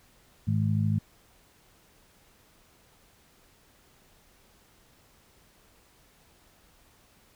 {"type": "harmonic tone", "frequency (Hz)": 53, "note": "G#1", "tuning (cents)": 36, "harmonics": [2, 3, 4], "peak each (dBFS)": [-25, -29, -30], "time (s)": [0.47, 0.99], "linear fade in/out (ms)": 10, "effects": ["pink hiss -61 dBFS RMS until 7.35 s"]}